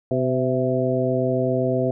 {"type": "harmonic tone with a mistuned harmonic", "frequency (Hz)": 127.8, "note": "C3", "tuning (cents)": -40, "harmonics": [1, 2, 3, 4, 5], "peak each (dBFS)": [-25, -25, -25, -25, -25], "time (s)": [0.11, 1.91], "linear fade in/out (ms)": 2, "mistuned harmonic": 5, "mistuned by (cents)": 46, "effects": []}